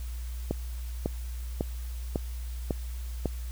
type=click train; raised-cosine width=2 ms; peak=-14 dBFS; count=6; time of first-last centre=0.51-3.257 s; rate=1.82 Hz; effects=added 60 Hz sine -33 dBFS peak until 3.51 s + white hiss -51 dBFS RMS until 3.51 s